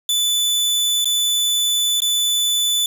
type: tone with dropouts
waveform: sawtooth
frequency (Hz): 3490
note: A7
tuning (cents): -15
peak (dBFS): -13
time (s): 0.09-2.86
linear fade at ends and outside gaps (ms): 2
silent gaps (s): 1.045-1.055 / 2.004-2.019
effects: 7-bit